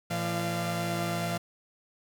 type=tone cluster; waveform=sawtooth; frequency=112.9 / 170.2 / 597 / 690 Hz; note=A2 / F3 / D5 / F5; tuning=+45 / -44 / +28 / -21 cents; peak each=-32 / -28 / -36 / -30 dBFS; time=0.1-1.38 s; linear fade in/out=10 ms; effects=none